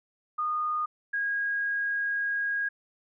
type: tone pair in turn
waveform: sine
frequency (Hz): 1227 / 1637.8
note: D#6 / G#6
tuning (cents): -25 / -25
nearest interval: perfect fourth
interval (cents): 500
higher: second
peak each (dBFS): -26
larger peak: neither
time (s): 0.38-0.86 / 1.13-2.69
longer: second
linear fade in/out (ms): 10
effects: none